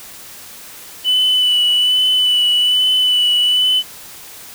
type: tone with vibrato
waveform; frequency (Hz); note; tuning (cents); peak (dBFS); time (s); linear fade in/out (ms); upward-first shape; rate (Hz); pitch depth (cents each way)
sine; 2983; F#7; +13; -9; 1.04-3.83; 50; sine; 1.2; 21
effects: tanh soft clip ceiling -9 dBFS + white hiss -36 dBFS RMS until 4.54 s